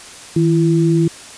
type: tone pair together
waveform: sine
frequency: 160.23 / 336 Hz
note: E3 / E4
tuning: -49 / +33 cents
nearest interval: octave + minor second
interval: 1282 cents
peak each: -13 / -14 dBFS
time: 0.36-1.08 s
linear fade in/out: 5 ms
effects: white hiss -36 dBFS RMS until 1.37 s + resampled to 22050 Hz